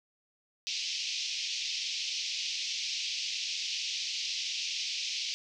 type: band-pass noise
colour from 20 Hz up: white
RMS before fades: -35 dBFS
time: 0.67-5.34 s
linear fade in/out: 0 ms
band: 2400 to 5900 Hz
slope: 48 dB/octave
effects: none